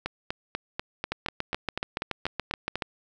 two click trains, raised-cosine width 0.3 ms, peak -12 / -13 dBFS, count 13 / 12, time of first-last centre 1.12-2.822 / 0.06-2.756 s, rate 7.05 / 4.08 Hz, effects none

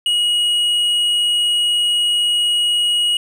triangle tone with hard clipping, 2899 Hz, F#7, 36 cents flat, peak -15 dBFS, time 0.06-3.17 s, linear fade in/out 2 ms, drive 8 dB, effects none

